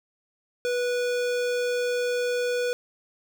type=tone with notch filter; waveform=square; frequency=490 Hz; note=B4; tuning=14 cents flat; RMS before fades=-26 dBFS; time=0.65-2.73 s; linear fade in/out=0 ms; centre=12000 Hz; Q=0.87; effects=none